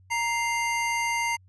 square tone pair together, 932.3 / 2093 Hz, A#5 / C7, 0 / 0 cents, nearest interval octave + major second, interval 1400 cents, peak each -28 dBFS, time 0.1-1.37 s, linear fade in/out 20 ms, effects added 93 Hz sine -53 dBFS peak until 1.48 s + resampled to 22050 Hz

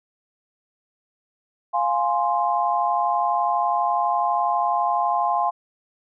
sine chord, F minor, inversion none, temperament equal, 698.5 / 830.6 / 1046.5 Hz, F5 / Ab5 / C6, 0 / 0 / 0 cents, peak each -23 dBFS, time 1.73-5.51 s, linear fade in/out 20 ms, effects none

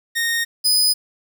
sawtooth tone pair in turn, 1853 / 4996 Hz, A#6 / D#8, -11 / +6 cents, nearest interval octave + perfect fourth, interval 1717 cents, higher second, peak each -15 / -11 dBFS, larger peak second, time 0.15-0.45 / 0.64-0.94 s, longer neither, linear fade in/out 20 ms, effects 8-bit

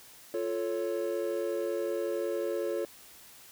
triangle chord, F augmented, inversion none, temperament equal, 349.2 / 440 / 554.4 Hz, F4 / A4 / C#5, 0 / 0 / 0 cents, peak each -32 dBFS, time 0.34-2.85 s, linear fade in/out 2 ms, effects white hiss -53 dBFS RMS until 3.51 s

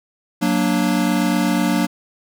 square chord, Gb augmented, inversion none, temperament equal, 185 / 233.1 / 293.7 Hz, Gb3 / Bb3 / D4, 0 / 0 / 0 cents, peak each -21 dBFS, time 0.41-1.87 s, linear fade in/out 20 ms, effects none

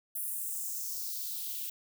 violet noise with high-pass filter sweep, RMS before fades -37 dBFS, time 0.15-1.7 s, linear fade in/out 5 ms, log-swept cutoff 11000 to 2700 Hz, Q 2.4, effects none

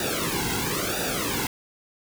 pink noise with flanger, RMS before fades -27 dBFS, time 0-1.47 s, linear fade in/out 2 ms, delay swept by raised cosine 0.93 to 1.7 ms, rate 1 Hz, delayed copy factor -1, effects none

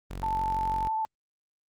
sawtooth tone, 46.02 Hz, F#1, 9 cents flat, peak -31 dBFS, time 0.1-0.89 s, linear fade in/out 10 ms
sine tone with vibrato, 880 Hz, A5, in tune, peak -26 dBFS, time 0.23-1.05 s, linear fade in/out 0 ms, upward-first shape triangle, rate 12 Hz, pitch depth 18 cents each way
effects Opus 32 kbps

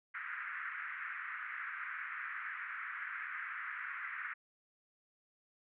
pink band-pass noise, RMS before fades -43 dBFS, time 0.14-4.34 s, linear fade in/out 10 ms, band 1300 to 2100 Hz, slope 48 dB/octave, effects none

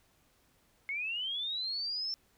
sine linear sweep, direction up, 2149 to 5390 Hz, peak -33 dBFS, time 0.89-2.14 s, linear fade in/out 0 ms, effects pink hiss -69 dBFS RMS until 2.37 s

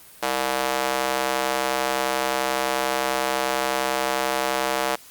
square tone with high-pass filter, 65.7 Hz, C2, 8 cents sharp, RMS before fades -24 dBFS, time 0.22-4.96 s, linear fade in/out 10 ms, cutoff 620 Hz, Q 1.2, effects white hiss -47 dBFS RMS until 5.1 s + Opus 32 kbps

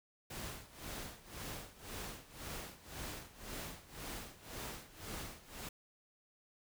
pink noise with tremolo, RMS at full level -44 dBFS, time 0.3-5.69 s, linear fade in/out 5 ms, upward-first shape sine, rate 1.9 Hz, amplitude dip 85%, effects none

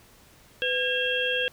harmonic tone with a mistuned harmonic, 542 Hz, C#5, 39 cents flat, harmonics 1 / 3 / 5 / 6, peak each -29 / -29 / -29 / -29 dBFS, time 0.62-1.48 s, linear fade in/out 0 ms, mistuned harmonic 1, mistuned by -130 cents, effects pink hiss -55 dBFS RMS until 1.52 s

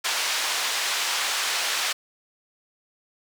white band-pass noise, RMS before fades -26 dBFS, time 0.04-1.93 s, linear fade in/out 10 ms, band 760 to 5300 Hz, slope 12 dB/octave, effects none

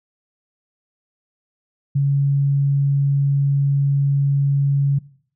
sine tone, 140 Hz, C#3, 18 cents sharp, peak -14 dBFS, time 1.95-4.99 s, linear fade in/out 10 ms, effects noise-tail reverb RT60 0.6 s tail -21 dB re dry

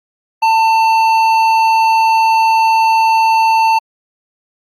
sine tone with hard clipping, 894 Hz, A5, 27 cents sharp, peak -10 dBFS, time 0.42-3.79 s, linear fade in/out 10 ms, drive 9 dB, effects Opus 48 kbps

